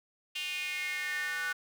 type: tone with high-pass filter sweep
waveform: square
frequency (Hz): 164.81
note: E3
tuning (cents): 0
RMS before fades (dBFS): -35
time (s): 0.35-1.53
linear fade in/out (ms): 10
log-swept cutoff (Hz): 2800 to 1500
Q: 6.5
effects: none